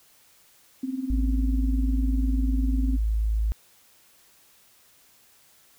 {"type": "tone with tremolo", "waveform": "sine", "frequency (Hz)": 261.6, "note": "C4", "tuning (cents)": 0, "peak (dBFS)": -24, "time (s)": [0.83, 2.97], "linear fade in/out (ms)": 5, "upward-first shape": "sine", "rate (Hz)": 20, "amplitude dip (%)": 75}
{"type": "tone", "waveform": "sine", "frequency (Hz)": 54.1, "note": "A1", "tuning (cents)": -29, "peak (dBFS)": -21, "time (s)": [1.1, 3.52], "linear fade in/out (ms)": 0}
{"effects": ["white hiss -58 dBFS RMS until 5.78 s"]}